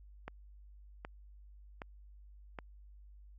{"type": "click train", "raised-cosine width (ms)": 0.5, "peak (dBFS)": -27, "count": 4, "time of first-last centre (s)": [0.28, 2.588], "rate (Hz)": 1.3, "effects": ["added 50 Hz sine -53 dBFS peak until 3.38 s"]}